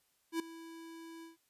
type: tone with ADSR envelope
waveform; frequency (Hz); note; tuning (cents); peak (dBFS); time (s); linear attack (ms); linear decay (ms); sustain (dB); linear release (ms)
square; 329.6; E4; 0; -31; 0.32-1.37; 77; 5; -17; 140
effects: white hiss -75 dBFS RMS until 1.49 s + resampled to 32000 Hz